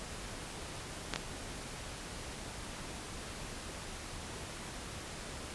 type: clicks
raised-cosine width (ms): 0.2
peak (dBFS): -15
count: 2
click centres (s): 1.137 / 1.16
effects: pink hiss -44 dBFS RMS until 5.54 s + resampled to 24000 Hz